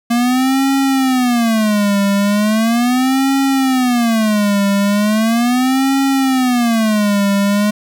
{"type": "tone with vibrato", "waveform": "square", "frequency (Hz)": 233.1, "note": "A#3", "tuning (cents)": 0, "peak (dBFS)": -12, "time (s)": [0.1, 7.71], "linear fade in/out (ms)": 10, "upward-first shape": "sine", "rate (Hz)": 0.38, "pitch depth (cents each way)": 270, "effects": ["8-bit"]}